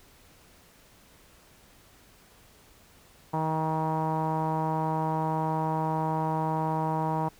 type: tone with low-pass filter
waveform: sawtooth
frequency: 158.3 Hz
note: D#3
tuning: 30 cents sharp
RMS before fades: -28 dBFS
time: 3.33-7.29 s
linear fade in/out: 10 ms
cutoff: 910 Hz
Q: 6.9
effects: pink hiss -57 dBFS RMS until 7.39 s